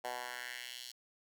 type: tone with high-pass filter sweep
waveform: 10% pulse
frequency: 123.47 Hz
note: B2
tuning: in tune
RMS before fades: -44 dBFS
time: 0.04-0.92 s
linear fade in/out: 10 ms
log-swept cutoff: 700 to 4300 Hz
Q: 1.9
effects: none